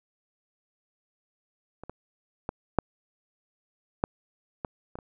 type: clicks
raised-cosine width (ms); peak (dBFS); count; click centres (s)
1; -27 / -24 / -16 / -6 / -9 / -17 / -25 / -26; 8; 1.836 / 1.896 / 2.491 / 2.787 / 4.039 / 4.648 / 4.955 / 4.988
effects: none